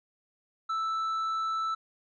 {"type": "tone with tanh clipping", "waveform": "sine", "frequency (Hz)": 1318.5, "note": "E6", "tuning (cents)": 0, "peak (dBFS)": -29, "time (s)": [0.69, 1.75], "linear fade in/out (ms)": 10, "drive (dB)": 5, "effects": []}